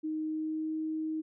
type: tone with pitch glide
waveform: sine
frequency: 311.7 to 314.6 Hz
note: D#4 to D#4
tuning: +3 to +19 cents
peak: -31 dBFS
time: 0.03-1.22 s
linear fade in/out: 20 ms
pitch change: +16 cents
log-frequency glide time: 0.23-0.74 s
effects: none